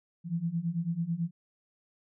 sine beating tone pair, 163.3 / 172.4 Hz, E3 / F3, -16 / -22 cents, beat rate 9.1 Hz, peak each -33 / -31 dBFS, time 0.24-1.31 s, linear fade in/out 50 ms, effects none

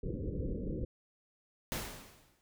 pink low-pass noise, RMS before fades -37 dBFS, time 0.03-0.85 s, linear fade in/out 5 ms, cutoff 530 Hz, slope 96 dB/octave
pink noise with exponential decay, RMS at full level -35 dBFS, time 1.72-2.41 s, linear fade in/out 0 ms, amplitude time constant 150 ms
effects none

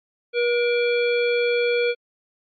harmonic tone with a mistuned harmonic, 480 Hz, B4, 49 cents flat, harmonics 1 / 3 / 5 / 7 / 9, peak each -19 / -31 / -26 / -34 / -38 dBFS, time 0.33-1.95 s, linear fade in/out 50 ms, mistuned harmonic 5, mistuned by -37 cents, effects AAC 64 kbps

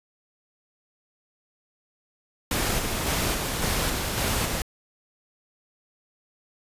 pink noise with tremolo, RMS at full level -25 dBFS, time 2.51-4.62 s, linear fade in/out 2 ms, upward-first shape square, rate 1.8 Hz, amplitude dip 30%, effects resampled to 32000 Hz

